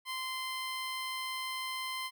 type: tone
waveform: 15% pulse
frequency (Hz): 1038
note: C6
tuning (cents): -14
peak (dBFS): -29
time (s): 0.05-2.11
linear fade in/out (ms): 50
effects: none